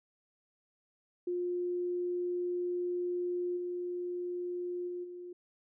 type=tone with level steps; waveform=sine; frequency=354.9 Hz; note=F4; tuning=28 cents sharp; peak=-31 / -34 / -36 / -42 dBFS; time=1.27-5.33 s; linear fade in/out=5 ms; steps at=3.56 / 4.87 / 5.03 s; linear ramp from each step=20 ms; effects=none